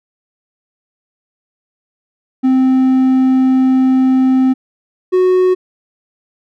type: tone pair in turn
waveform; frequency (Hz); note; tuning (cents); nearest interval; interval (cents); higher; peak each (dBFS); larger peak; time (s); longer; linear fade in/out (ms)
triangle; 260.4 / 368.3; C4 / F#4; -8 / -8; tritone; 600; second; -6; neither; 2.43-4.54 / 5.12-5.55; first; 20
effects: none